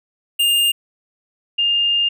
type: tone pair in turn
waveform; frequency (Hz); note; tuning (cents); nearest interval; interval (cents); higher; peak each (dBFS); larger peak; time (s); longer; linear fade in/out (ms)
square / sine; 2814 / 2814; F7 / F7; +12 / +12; unison; 0; neither; -14; neither; 0.39-0.72 / 1.58-2.09; second; 10
effects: none